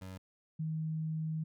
25% pulse / sine tone pair in turn, 94 / 158.09 Hz, F#2 / D#3, +28 / +28 cents, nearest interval major sixth, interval 900 cents, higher second, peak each -40 / -33 dBFS, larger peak second, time 0.01-0.18 / 0.59-1.44 s, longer second, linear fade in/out 10 ms, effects none

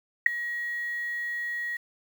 sine tone with ADSR envelope, 1900 Hz, A#6, 33 cents sharp, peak -9 dBFS, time 0.26-1.77 s, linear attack 5 ms, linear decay 5 ms, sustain -20 dB, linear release 6 ms, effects 8-bit

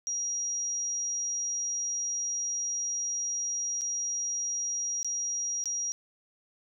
sine tone with dropouts, 5720 Hz, F8, 41 cents sharp, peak -29 dBFS, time 0.07-5.92 s, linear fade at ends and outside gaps 0 ms, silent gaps 3.811-3.817 / 5.03-5.046 / 5.64-5.657 s, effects none

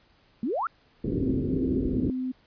sine exponential sweep, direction up, 206.5 to 1438 Hz, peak -25 dBFS, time 0.43-0.67 s, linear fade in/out 2 ms
white low-pass noise, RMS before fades -28 dBFS, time 1.04-2.1 s, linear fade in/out 2 ms, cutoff 410 Hz, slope 48 dB/octave
sine tone with pitch glide, 261.6 to 256.5 Hz, C4 to C4, 0 to -34 cents, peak -27 dBFS, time 1.21-2.32 s, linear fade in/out 10 ms, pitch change -34 cents, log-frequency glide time 1.79-1.96 s
effects pink hiss -62 dBFS RMS until 2.46 s + resampled to 11025 Hz

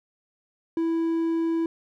triangle tone, 329.6 Hz, E4, in tune, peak -20 dBFS, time 0.77-1.66 s, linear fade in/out 2 ms, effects none

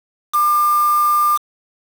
sine tone with quantisation, 1198 Hz, D6, 34 cents sharp, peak -12 dBFS, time 0.33-1.38 s, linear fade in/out 20 ms, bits 4, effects none

